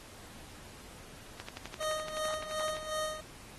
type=click train; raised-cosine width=0.2 ms; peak=-23 dBFS; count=17; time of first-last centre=1.4-2.768 s; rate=11.7 Hz
type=tone with tremolo; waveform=25% pulse; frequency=620 Hz; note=D#5; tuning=6 cents flat; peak=-28 dBFS; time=1.8-3.21 s; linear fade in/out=10 ms; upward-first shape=sine; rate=2.7 Hz; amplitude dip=70%
effects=pink hiss -52 dBFS RMS until 3.58 s + AAC 32 kbps

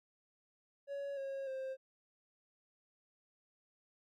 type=tone with pitch steps; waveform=triangle; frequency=561 / 544.4 / 528.3 Hz; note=C#5 / C#5 / C5; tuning=+21 / -31 / +17 cents; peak=-37 dBFS; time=0.87-1.77 s; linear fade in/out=50 ms; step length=300 ms; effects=none

